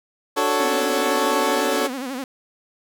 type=chord; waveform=20% pulse; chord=D major seventh; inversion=none; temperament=equal; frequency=293.7 / 370 / 440 / 554.4 Hz; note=D4 / F#4 / A4 / C#5; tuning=0 / 0 / 0 / 0 cents; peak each=-22 / -21 / -18 / -19 dBFS; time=0.36-1.88 s; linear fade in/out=20 ms
type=tone with vibrato; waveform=sawtooth; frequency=261.6 Hz; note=C4; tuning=in tune; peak=-23 dBFS; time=0.6-2.24 s; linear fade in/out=2 ms; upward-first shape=sine; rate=12 Hz; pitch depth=120 cents each way
effects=none